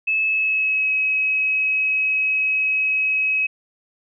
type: tone with pitch glide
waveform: sine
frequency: 2600 to 2554 Hz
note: E7 to D#7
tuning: -24 to +45 cents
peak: -17 dBFS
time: 0.07-3.47 s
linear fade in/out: 10 ms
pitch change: -31 cents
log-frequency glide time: 0.26-0.92 s
effects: none